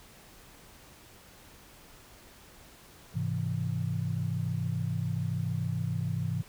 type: chord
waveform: sine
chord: Ab augmented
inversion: none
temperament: equal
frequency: 103.83 / 130.81 / 164.81 Hz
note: Ab2 / C3 / E3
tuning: 0 / 0 / 0 cents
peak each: -33 dBFS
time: 3.14-6.43 s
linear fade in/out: 20 ms
effects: pink hiss -54 dBFS RMS until 6.48 s